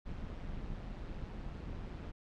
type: noise with amplitude modulation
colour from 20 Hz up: brown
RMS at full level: -40 dBFS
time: 0.05-2.12 s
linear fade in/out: 20 ms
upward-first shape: sine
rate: 172 Hz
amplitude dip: 60%
effects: low-pass 4000 Hz 12 dB/octave